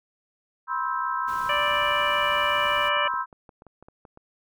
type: chord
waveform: sine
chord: C major seventh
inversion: third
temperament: just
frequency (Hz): 981.1 / 1046.5 / 1308.1 / 1569.8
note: B5 / C6 / E6 / G6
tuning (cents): -12 / 0 / -14 / +2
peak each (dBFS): -30 / -29 / -29 / -34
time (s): 0.67-3.26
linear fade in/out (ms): 50
type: noise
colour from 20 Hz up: pink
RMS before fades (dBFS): -44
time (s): 1.27-2.9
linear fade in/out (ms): 20
type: harmonic tone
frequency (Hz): 587.3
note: D5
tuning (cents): 0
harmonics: 1 / 2 / 3 / 4 / 5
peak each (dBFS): -29 / -29 / -29 / -29 / -29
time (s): 1.49-3.08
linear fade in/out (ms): 5
type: clicks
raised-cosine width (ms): 1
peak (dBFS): -33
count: 12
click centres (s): 2.802 / 2.97 / 3.056 / 3.139 / 3.328 / 3.492 / 3.621 / 3.667 / 3.826 / 3.885 / 4.052 / 4.174
effects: none